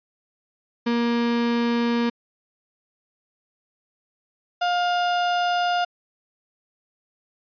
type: tone pair in turn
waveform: 35% pulse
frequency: 236 / 707.2 Hz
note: A#3 / F5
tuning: +22 / +22 cents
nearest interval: octave + perfect fifth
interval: 1900 cents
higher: second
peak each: -18 dBFS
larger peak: neither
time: 0.86-2.1 / 4.61-5.85 s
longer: neither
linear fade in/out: 10 ms
effects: resampled to 11025 Hz